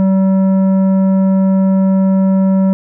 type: tone with tanh clipping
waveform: triangle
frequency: 191.3 Hz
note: G3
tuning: 42 cents flat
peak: -10 dBFS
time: 0-2.73 s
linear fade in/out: 0 ms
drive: 14 dB
effects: none